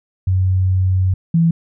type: tone pair in turn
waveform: sine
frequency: 93.3 / 166.24 Hz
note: F#2 / E3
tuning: +15 / +15 cents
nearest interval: minor seventh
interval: 1000 cents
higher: second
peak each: -12 / -10 dBFS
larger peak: second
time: 0.27-1.14 / 1.34-1.51 s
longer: first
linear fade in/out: 5 ms
effects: none